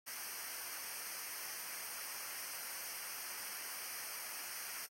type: noise with comb filter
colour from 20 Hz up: white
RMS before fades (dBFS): -45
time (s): 0.06-4.87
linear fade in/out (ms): 20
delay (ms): 0.27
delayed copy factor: -0.8
effects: AAC 48 kbps